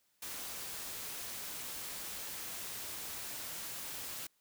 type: noise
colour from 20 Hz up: white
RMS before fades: -43 dBFS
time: 0.22-4.27 s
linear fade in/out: 5 ms
effects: white hiss -75 dBFS RMS until 4.4 s